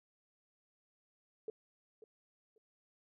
sine tone with echo, 437 Hz, A4, 12 cents flat, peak -38 dBFS, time 1.48-1.5 s, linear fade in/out 2 ms, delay 540 ms, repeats 2, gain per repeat -14 dB, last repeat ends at 2.58 s, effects none

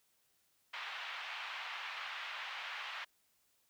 white band-pass noise, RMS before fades -44 dBFS, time 0.73-3.05 s, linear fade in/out 10 ms, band 830 to 3100 Hz, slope 24 dB/octave, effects white hiss -75 dBFS RMS until 3.69 s

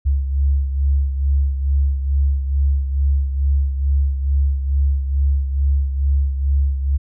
sine beating tone pair, 68.9 / 71.2 Hz, C#2 / C#2, -10 / +47 cents, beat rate 2.3 Hz, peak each -15 / -23 dBFS, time 0.05-6.98 s, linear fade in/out 20 ms, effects none

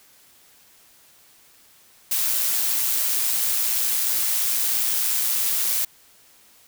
blue noise with amplitude modulation, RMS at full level -21 dBFS, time 2.11-5.85 s, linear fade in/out 5 ms, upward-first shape sine, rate 117 Hz, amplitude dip 30%, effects white hiss -54 dBFS RMS until 6.67 s

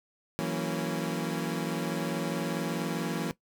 25% pulse chord, F# dominant seventh, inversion third, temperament equal with one note detuned, 164.81 / 185 / 229.5 / 277.2 Hz, E3 / F#3 / A#3 / C#4, 0 / 0 / -27 / 0 cents, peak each -30 / -32 / -31 / -33 dBFS, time 0.39-3.31 s, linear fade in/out 0 ms, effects noise-tail reverb RT60 0.1 s tail -17 dB re dry

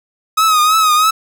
45% pulse tone with vibrato, 1262 Hz, D#6, 24 cents sharp, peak -9 dBFS, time 0.37-1.11 s, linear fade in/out 10 ms, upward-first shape triangle, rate 3.1 Hz, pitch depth 72 cents each way, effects none

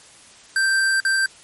square tone with dropouts, 1568 Hz, G6, in tune, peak -17 dBFS, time 0.56-1.26 s, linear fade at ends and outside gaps 2 ms, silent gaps 1.002-1.05 s, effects white hiss -47 dBFS RMS until 1.43 s + MP3 48 kbps

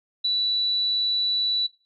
sine tone, 3951 Hz, B7, in tune, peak -20 dBFS, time 0.24-1.67 s, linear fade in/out 10 ms, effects noise-tail reverb RT60 0.3 s tail -17 dB re dry

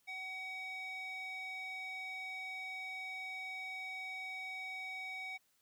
square tone with band-pass filter, 754 Hz, F#5, 32 cents sharp, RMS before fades -44 dBFS, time 0.07-5.38 s, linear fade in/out 20 ms, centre 2400 Hz, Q 2.8, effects white hiss -75 dBFS RMS until 5.61 s

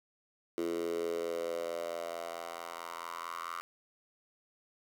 10% pulse tone with high-pass filter sweep, 84.5 Hz, E2, 43 cents sharp, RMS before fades -38 dBFS, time 0.58-3.61 s, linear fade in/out 0 ms, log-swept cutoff 350 to 1200 Hz, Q 5, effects none

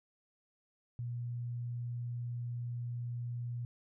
sine tone, 120.3 Hz, B2, 45 cents flat, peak -36 dBFS, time 0.99-3.65 s, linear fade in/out 0 ms, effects none

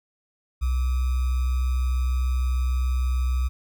sine tone with sample-and-hold, 63.3 Hz, B1, 43 cents sharp, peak -20 dBFS, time 0.61-3.49 s, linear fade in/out 20 ms, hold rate 1225 Hz, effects none

